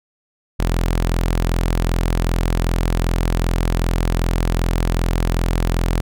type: tone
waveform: sawtooth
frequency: 42.59 Hz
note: F1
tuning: 43 cents flat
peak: -12 dBFS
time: 0.59-6.01 s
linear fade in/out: 10 ms
effects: none